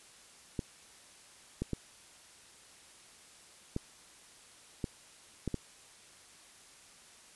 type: clicks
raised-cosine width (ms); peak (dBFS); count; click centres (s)
3; -20; 7; 0.592 / 1.62 / 1.733 / 3.764 / 4.842 / 5.477 / 5.543
effects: white hiss -57 dBFS RMS until 7.35 s + resampled to 24000 Hz